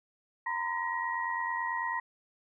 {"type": "tone cluster", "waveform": "sine", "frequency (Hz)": [929, 1018, 1899], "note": ["A#5", "C6", "A#6"], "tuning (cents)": [-6, -48, 32], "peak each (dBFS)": [-35, -35, -34], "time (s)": [0.46, 2], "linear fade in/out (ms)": 5, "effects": []}